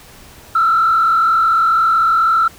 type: tone with frequency modulation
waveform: sine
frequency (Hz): 1335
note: E6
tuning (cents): +22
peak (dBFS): -9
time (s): 0.55-2.48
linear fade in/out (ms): 5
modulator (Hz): 42.1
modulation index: 1
effects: tanh soft clip ceiling -6 dBFS + pink hiss -41 dBFS RMS until 2.58 s